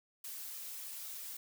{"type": "noise with flanger", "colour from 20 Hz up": "blue", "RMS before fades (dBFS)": -45, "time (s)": [0.24, 1.37], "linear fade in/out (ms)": 5, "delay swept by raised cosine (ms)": [1.6, 4.7], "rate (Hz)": 3.1, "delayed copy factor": 0.5, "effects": []}